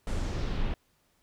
brown noise with low-pass filter sweep, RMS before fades -30 dBFS, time 0.07-0.74 s, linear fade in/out 2 ms, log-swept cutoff 9400 to 2900 Hz, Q 1.6, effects pink hiss -70 dBFS RMS until 1.22 s

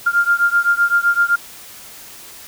sine beating tone pair, 1396.9 / 1404.7 Hz, F6 / F6, 0 / +10 cents, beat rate 7.8 Hz, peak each -15 / -16 dBFS, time 0.06-1.36 s, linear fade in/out 10 ms, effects white hiss -38 dBFS RMS until 2.47 s

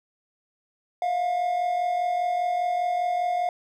triangle tone pair together, 667 / 712 Hz, E5 / F5, +20 / +33 cents, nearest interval minor second, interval 113 cents, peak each -30 / -21 dBFS, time 1.02-3.49 s, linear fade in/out 2 ms, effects none

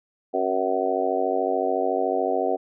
harmonic tone with a mistuned harmonic, 93.8 Hz, F#2, 24 cents sharp, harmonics 3 / 4 / 5 / 6 / 7 / 8, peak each -31 / -28 / -27 / -30 / -27 / -27 dBFS, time 0.33-2.57 s, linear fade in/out 20 ms, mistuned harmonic 3, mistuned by -49 cents, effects none

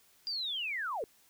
sine linear sweep, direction down, 4860 to 392 Hz, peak -33 dBFS, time 0.27-1.04 s, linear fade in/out 0 ms, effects white hiss -65 dBFS RMS until 1.29 s

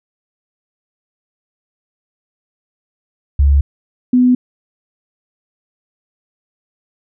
sine tone pair in turn, 70.3 / 249.8 Hz, C#2 / B3, +25 / +20 cents, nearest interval octave + minor seventh, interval 2195 cents, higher second, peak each -7 dBFS, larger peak neither, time 3.39-3.61 / 4.13-4.35 s, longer neither, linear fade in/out 5 ms, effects none

